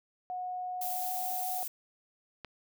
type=tone with pitch glide; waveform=sine; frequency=730 to 736.4 Hz; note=F#5 to F#5; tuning=-24 to -8 cents; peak=-34 dBFS; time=0.3-1.63 s; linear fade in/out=0 ms; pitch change=+16 cents; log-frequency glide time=0.93-1.05 s
type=noise; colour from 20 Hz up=violet; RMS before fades=-37 dBFS; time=0.81-1.68 s; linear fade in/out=5 ms
type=click; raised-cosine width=0.3 ms; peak=-26 dBFS; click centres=2.447 s
effects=none